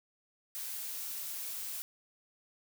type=noise; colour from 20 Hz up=blue; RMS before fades=-40 dBFS; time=0.55-1.82 s; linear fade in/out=0 ms; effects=none